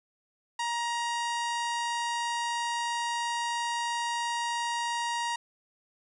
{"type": "harmonic tone with a mistuned harmonic", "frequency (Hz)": 943, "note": "A#5", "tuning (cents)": 20, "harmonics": [1, 2, 3, 4, 5, 6, 7, 8, 9, 10], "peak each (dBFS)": [-30, -36, -40, -42, -44, -46, -47, -48, -49, -50], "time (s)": [0.59, 5.36], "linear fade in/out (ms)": 5, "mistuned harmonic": 8, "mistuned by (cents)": -54, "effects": ["11-bit"]}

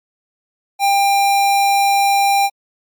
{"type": "tone", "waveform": "square", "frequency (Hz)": 796, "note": "G5", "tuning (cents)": 26, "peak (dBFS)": -12, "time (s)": [0.79, 2.5], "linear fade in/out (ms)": 50, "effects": ["MP3 96 kbps"]}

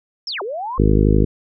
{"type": "linear two-way sweep", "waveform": "sine", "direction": "down then up", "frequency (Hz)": [5588, 370, 1089], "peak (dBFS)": -23, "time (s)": [0.27, 0.78], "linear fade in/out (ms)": 2, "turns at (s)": 0.42}
{"type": "harmonic tone", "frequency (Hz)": 51.91, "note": "G#1", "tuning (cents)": 0, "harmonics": [1, 2, 3, 4, 5, 6, 7, 8, 9], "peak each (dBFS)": [-15, -18, -20, -21, -22, -23, -23, -24, -25], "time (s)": [0.78, 1.25], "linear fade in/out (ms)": 10}
{"effects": []}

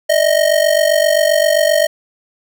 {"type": "ring-modulated tone", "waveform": "square", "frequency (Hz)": 622.3, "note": "D#5", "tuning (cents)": 0, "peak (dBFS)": -8, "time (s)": [0.09, 1.87], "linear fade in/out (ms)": 10, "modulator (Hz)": 23.8, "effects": []}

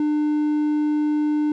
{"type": "tone", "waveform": "triangle", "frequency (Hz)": 300, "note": "D4", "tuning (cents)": 37, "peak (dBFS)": -16, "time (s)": [0, 1.52], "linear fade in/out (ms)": 2, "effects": []}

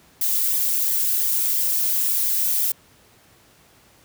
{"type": "noise with flanger", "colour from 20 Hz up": "violet", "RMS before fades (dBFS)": -21, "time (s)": [0.21, 2.72], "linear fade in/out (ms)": 5, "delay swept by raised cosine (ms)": [0.72, 2.52], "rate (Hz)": 2.9, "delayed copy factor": -0.55, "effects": ["pink hiss -54 dBFS RMS until 4.04 s", "high-pass 60 Hz 12 dB/octave"]}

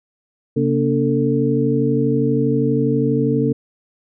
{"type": "tone cluster", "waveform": "sine", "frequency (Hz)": [135.4, 235.1, 287.5, 447.2], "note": ["C#3", "A#3", "D4", "A4"], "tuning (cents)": [-40, 15, -37, 28], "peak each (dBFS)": -20, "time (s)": [0.56, 3.53], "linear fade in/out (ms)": 10, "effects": []}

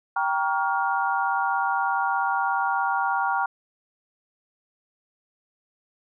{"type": "chord", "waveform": "sine", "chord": "G half-diminished seventh", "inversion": "none", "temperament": "just", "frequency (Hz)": [784, 940.8, 1128.9, 1411.2], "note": ["G5", "Bb5", "Db6", "F6"], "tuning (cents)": [0, 16, 31, 18], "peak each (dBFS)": [-26, -26, -30, -27], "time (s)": [0.16, 3.46], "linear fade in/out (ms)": 5, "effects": []}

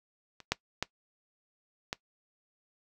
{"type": "clicks", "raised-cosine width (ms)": 0.2, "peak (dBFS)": [-30, -9, -12, -15], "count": 4, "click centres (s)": [0.403, 0.52, 0.826, 1.929], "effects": ["noise-tail reverb RT60 0.1 s tail -20 dB re dry"]}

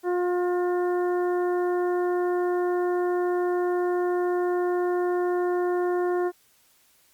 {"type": "harmonic tone with a mistuned harmonic", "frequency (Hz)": 356.2, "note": "F4", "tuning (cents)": 34, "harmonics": [1, 2, 3, 4, 5], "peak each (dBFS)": [-22, -31, -36, -39, -42], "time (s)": [0.03, 6.32], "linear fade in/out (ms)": 50, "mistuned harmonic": 5, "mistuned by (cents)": 15, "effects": ["white hiss -61 dBFS RMS until 7.13 s", "MP3 96 kbps"]}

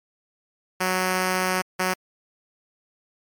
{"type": "tone bursts at uneven times", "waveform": "5% pulse", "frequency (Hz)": 185, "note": "F#3", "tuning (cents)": 0, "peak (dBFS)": -10, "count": 2, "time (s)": [[0.8, 1.62], [1.79, 1.94]], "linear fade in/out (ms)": 10, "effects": ["MP3 96 kbps"]}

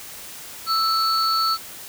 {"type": "tone pair together", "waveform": "triangle", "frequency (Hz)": [1318.5, 4435], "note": ["E6", "C#8"], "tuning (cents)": [0, 0], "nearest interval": "octave + major sixth", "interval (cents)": 2100, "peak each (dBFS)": [-18, -21], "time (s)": [0.66, 1.58], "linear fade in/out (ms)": 50, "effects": ["white hiss -38 dBFS RMS until 1.88 s"]}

